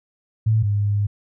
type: tone pair in turn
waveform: sine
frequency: 110 / 102.5 Hz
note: A2 / G#2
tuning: 0 / -22 cents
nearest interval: minor second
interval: 122 cents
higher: first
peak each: -14 / -17 dBFS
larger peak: first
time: 0.46-0.63 / 0.63-1.07 s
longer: second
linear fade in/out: 10 ms
effects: none